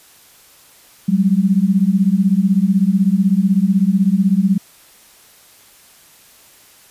sine beating tone pair, 185 / 201 Hz, F#3 / G3, 0 / +44 cents, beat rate 16 Hz, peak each -14 dBFS, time 1.08-4.58 s, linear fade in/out 10 ms, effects white hiss -47 dBFS RMS until 6.9 s + resampled to 32000 Hz

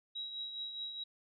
sine tone with tremolo, 3853 Hz, B7, 44 cents flat, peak -37 dBFS, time 0.15-1.04 s, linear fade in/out 10 ms, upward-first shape triangle, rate 4.8 Hz, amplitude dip 55%, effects none

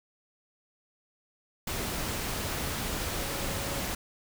sine tone in noise, 554 Hz, C#5, 1 cent flat, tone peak -42 dBFS, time 3.19-3.82 s, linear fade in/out 5 ms, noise pink, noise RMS -33 dBFS, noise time 1.67-3.95 s, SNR -12 dB, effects none

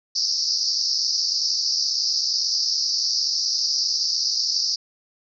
pink band-pass noise, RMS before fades -23 dBFS, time 0.15-4.76 s, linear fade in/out 10 ms, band 4600 to 5600 Hz, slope 96 dB/octave, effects none

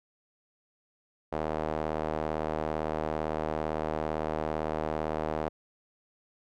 sawtooth tone with band-pass filter, 77.78 Hz, D#2, in tune, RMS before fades -32 dBFS, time 1.32-5.49 s, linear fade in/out 10 ms, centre 640 Hz, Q 1.4, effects none

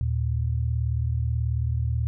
sine tone pair together, 77.78 / 116.22 Hz, D#2 / A#2, 0 / -5 cents, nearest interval perfect fifth, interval 695 cents, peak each -25 dBFS, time 0.01-2.07 s, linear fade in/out 0 ms, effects none

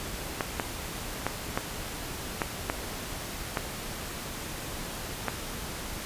clicks, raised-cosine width 0.5 ms, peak -11 dBFS, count 8, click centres 0.408 / 0.598 / 1.266 / 1.575 / 2.418 / 2.699 / 3.572 / 5.283 s, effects pink hiss -37 dBFS RMS until 6.05 s + resampled to 32000 Hz

